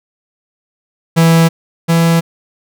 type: tone pair in turn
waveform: 45% pulse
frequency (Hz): 164.81 / 166.44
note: E3 / E3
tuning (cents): 0 / +17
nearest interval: unison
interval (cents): 17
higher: second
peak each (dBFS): -6 / -8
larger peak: first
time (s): 1.16-1.49 / 1.88-2.21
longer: neither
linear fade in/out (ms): 20
effects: none